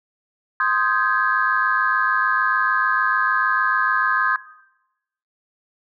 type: chord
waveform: sine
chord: Ab major seventh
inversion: first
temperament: equal with one note detuned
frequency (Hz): 1046.5 / 1244.5 / 1568 / 1674.7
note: C6 / Eb6 / G6 / Ab6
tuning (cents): 0 / 0 / 0 / +14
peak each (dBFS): -22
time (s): 0.6-4.36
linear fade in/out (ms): 2
effects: noise-tail reverb RT60 0.9 s tail -18 dB re dry + tanh soft clip ceiling -6 dBFS